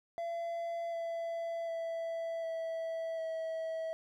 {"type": "tone with pitch steps", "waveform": "triangle", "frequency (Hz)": [677, 669.6, 662.3, 655.1, 647.9], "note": ["E5", "E5", "E5", "E5", "E5"], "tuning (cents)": [46, 27, 8, -11, -30], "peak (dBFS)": -33, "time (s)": [0.18, 3.93], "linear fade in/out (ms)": 0, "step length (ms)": 750, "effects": []}